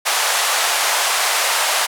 pink band-pass noise, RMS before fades -18 dBFS, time 0.05-1.87 s, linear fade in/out 20 ms, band 670 to 12000 Hz, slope 24 dB/octave, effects none

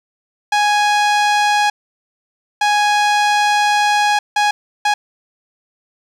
sawtooth tone bursts at uneven times, 830.6 Hz, G#5, in tune, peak -8 dBFS, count 4, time 0.52-1.7 / 2.61-4.19 / 4.36-4.51 / 4.85-4.94 s, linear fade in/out 5 ms, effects low-pass 6000 Hz 12 dB/octave + 8-bit

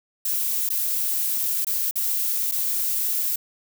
violet noise with dropouts, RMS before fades -24 dBFS, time 0.25-3.36 s, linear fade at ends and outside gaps 5 ms, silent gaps 0.691-0.701 / 1.647-1.668 / 1.911-1.956 / 2.514-2.52 s, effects none

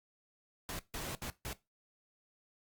pink noise bursts at uneven times, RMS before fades -41 dBFS, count 4, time 0.69-0.79 / 0.94-1.15 / 1.22-1.3 / 1.45-1.53 s, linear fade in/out 0 ms, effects noise-tail reverb RT60 0.2 s tail -17 dB re dry + Opus 48 kbps

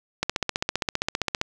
click train, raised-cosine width 0.2 ms, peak -6 dBFS, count 19, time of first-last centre 0.23-1.414 s, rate 15.2 Hz, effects none

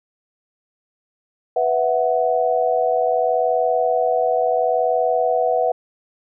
sine chord, B suspended fourth, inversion none, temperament equal, 493.9 / 659.3 / 740 Hz, B4 / E5 / F#5, 0 / 0 / 0 cents, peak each -20 dBFS, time 1.56-5.72 s, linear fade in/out 5 ms, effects none

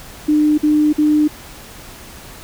sine tone bursts, 301.5 Hz, D4, 46 cents sharp, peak -10 dBFS, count 3, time 0.28-1.28 s, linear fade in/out 10 ms, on 300 ms, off 50 ms, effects pink hiss -37 dBFS RMS until 2.43 s

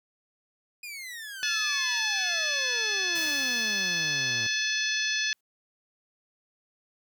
sawtooth exponential sweep, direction down, 2489 to 108.7 Hz, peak -34 dBFS, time 0.83-4.47 s, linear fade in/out 5 ms
harmonic tone, 863 Hz, A5, 34 cents flat, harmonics 2 / 3 / 4 / 5 / 6 / 7, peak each -30 / -32 / -33 / -34 / -35 / -35 dBFS, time 1.43-5.33 s, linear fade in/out 0 ms
white noise with exponential decay, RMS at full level -38 dBFS, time 3.15-5.41 s, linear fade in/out 5 ms, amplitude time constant 490 ms
effects none

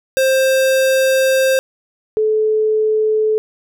square / sine tone pair in turn, 528 / 432.8 Hz, C5 / A4, +16 / -29 cents, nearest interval minor third, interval 345 cents, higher first, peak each -12 dBFS, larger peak neither, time 0.17-1.59 / 2.17-3.38 s, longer first, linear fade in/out 0 ms, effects none

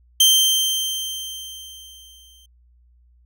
sawtooth tone with exponential decay, 3136 Hz, G7, in tune, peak -7 dBFS, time 0.2-2.46 s, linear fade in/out 5 ms, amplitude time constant 490 ms, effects added 60 Hz sine -52 dBFS peak until 3.25 s

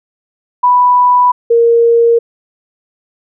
sine tone pair in turn, 987.8 / 466.2 Hz, B5 / A#4, 0 / 0 cents, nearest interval octave + minor second, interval 1300 cents, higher first, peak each -5 dBFS, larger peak neither, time 0.63-1.32 / 1.5-2.19 s, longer neither, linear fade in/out 10 ms, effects none

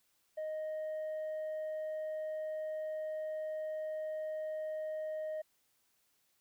sine tone with tanh clipping, 622.3 Hz, D#5, in tune, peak -37 dBFS, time 0.37-5.42 s, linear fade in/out 10 ms, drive 2 dB, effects white hiss -75 dBFS RMS until 6.4 s

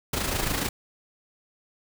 pink noise with amplitude modulation, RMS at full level -25 dBFS, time 0.13-0.69 s, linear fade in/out 5 ms, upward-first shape sine, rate 27 Hz, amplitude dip 55%, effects none

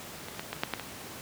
clicks, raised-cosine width 0.3 ms, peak -24 / -28 / -18 / -16 / -27 / -10 / -13 / -19 dBFS, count 8, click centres 0.285 / 0.348 / 0.395 / 0.53 / 0.565 / 0.635 / 0.737 / 0.797 s, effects pink hiss -43 dBFS RMS until 1.21 s + high-pass 100 Hz 12 dB/octave

